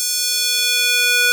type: tone with high-pass filter sweep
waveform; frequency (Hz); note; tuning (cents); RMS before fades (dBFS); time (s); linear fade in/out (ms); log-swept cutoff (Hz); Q
square; 488.7; B4; -18; -17; 0-1.32; 0; 6100 to 1700; 1.4
effects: none